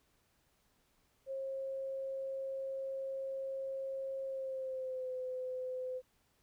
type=tone with pitch glide; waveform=sine; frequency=537 to 510.4 Hz; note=C5 to C5; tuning=+45 to -43 cents; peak=-37 dBFS; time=1.26-6.02 s; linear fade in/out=50 ms; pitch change=-88 cents; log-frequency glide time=4.25-5.11 s; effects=pink hiss -74 dBFS RMS until 6.42 s